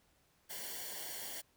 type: noise with comb filter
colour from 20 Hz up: white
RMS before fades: -44 dBFS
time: 0.49-1.42 s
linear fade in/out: 20 ms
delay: 0.79 ms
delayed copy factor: -0.75
effects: pink hiss -72 dBFS RMS until 1.56 s